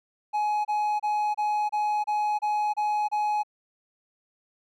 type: tone bursts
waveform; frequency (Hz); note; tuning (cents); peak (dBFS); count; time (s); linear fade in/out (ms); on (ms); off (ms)
triangle; 841; G#5; +22; -21; 9; 0.33-3.434; 20; 320; 28
effects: none